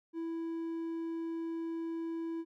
triangle tone, 330 Hz, E4, 2 cents sharp, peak -33 dBFS, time 0.13-2.45 s, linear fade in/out 50 ms, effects none

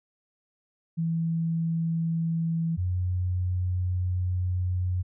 sine tone pair in turn, 164.81 / 90.75 Hz, E3 / F#2, 0 / -33 cents, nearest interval minor seventh, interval 1033 cents, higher first, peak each -24 dBFS, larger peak neither, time 0.97-2.77 / 2.77-5.03 s, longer second, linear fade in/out 20 ms, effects none

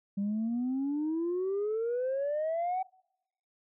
sine exponential sweep, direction up, 196.2 to 764 Hz, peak -27 dBFS, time 0.17-2.83 s, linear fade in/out 10 ms, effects noise-tail reverb RT60 0.8 s tail -26 dB re dry + tanh soft clip ceiling -26 dBFS

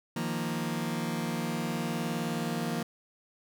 sawtooth chord, Eb suspended second, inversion none, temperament just, 155.56 / 175.01 / 233.3 Hz, Eb3 / F3 / Bb3, 0 / +4 / +2 cents, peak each -32 / -31 / -29 dBFS, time 0.16-2.83 s, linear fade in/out 5 ms, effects none

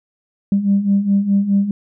sine beating tone pair, 196 / 200.8 Hz, G3 / G3, 0 / +42 cents, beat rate 4.8 Hz, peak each -18 / -13 dBFS, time 0.52-1.71 s, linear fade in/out 2 ms, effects tanh soft clip ceiling -6 dBFS

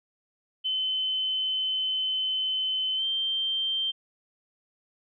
sine tone with pitch glide, 3053 to 3150 Hz, G7 to G7, -46 to +8 cents, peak -25 dBFS, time 0.64-3.92 s, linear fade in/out 20 ms, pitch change +54 cents, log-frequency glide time 2.96-3.05 s, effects none

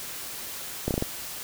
slowing click train, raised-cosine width 2 ms, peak -12 dBFS, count 5, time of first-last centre 0.88-1.024 s, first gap 28 ms, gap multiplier 1.17, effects white hiss -37 dBFS RMS until 1.43 s

